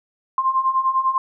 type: beating tone pair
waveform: sine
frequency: 1046 / 1056 Hz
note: C6 / C6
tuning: -1 / +16 cents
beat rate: 10 Hz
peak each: -22 / -18 dBFS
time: 0.38-1.18 s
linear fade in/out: 2 ms
effects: none